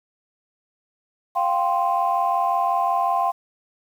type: chord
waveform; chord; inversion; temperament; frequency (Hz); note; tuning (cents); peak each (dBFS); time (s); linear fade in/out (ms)
sine; F suspended second; none; equal; 698.5 / 784 / 1046.5; F5 / G5 / C6; 0 / 0 / 0; -22; 1.35-3.32; 20
effects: tanh soft clip ceiling -10 dBFS + 8-bit